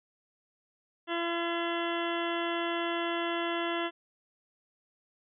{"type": "harmonic tone", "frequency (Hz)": 339.5, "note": "F4", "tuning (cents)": -49, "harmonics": [1, 2, 3, 4, 5, 6, 8, 9, 10], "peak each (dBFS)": [-33, -36, -38, -39, -40, -41, -42, -43, -43], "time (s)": [1.07, 3.91], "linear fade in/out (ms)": 50, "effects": []}